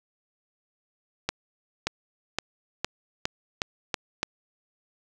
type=accelerating click train; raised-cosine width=0.2 ms; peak=-8 dBFS; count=8; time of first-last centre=1.29-4.231 s; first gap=580 ms; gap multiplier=0.89; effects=none